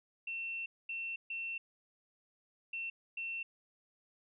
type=tone bursts at uneven times; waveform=sine; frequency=2700 Hz; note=E7; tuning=41 cents sharp; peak=-37 dBFS; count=5; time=0.27-0.66 / 0.89-1.16 / 1.3-1.58 / 2.73-2.9 / 3.17-3.43 s; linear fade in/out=5 ms; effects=none